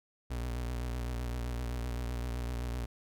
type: tone with vibrato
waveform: 35% pulse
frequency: 60.3 Hz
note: B1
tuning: 41 cents flat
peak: -32 dBFS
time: 0.3-2.86 s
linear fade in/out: 10 ms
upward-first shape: sine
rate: 7.8 Hz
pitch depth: 61 cents each way
effects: none